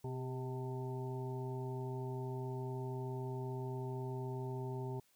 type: harmonic tone with a mistuned harmonic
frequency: 127.7 Hz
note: C3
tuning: 42 cents flat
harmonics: 1 / 2 / 3 / 5 / 6 / 7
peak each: -40 / -50 / -44 / -55 / -57 / -50 dBFS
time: 0.04-5 s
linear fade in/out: 5 ms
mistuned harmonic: 3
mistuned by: +38 cents
effects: white hiss -72 dBFS RMS until 5.15 s